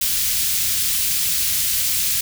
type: band-stop noise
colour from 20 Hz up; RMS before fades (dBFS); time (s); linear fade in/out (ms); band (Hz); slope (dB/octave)
white; -20; 0.01-2.21; 5; 130 to 2700; 12
effects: none